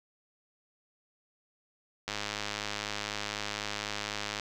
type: click train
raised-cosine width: 0.2 ms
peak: -16 dBFS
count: 242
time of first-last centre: 2.08-4.397 s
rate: 104 Hz
effects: none